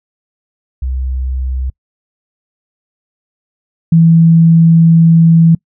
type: tone pair in turn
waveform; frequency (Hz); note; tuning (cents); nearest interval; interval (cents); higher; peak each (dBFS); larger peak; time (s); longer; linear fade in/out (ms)
sine; 64.5 / 164.94; C2 / E3; -24 / +1; octave + major third; 1625; second; -14 / -3; second; 0.82-1.7 / 3.92-5.55; second; 5
effects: noise-tail reverb RT60 0.1 s tail -26 dB re dry